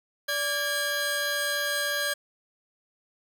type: tone cluster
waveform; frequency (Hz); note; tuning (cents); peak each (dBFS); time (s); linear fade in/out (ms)
sawtooth; 581 / 1629 / 4071; D5 / G#6 / C8; -19 / -34 / -48; -28 / -24 / -33; 0.28-2.14; 10
effects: none